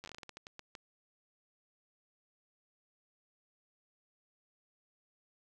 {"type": "slowing click train", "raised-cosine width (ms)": 0.2, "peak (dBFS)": -29, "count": 14, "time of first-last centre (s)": [0.04, 0.752], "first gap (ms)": 9, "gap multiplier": 1.27, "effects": []}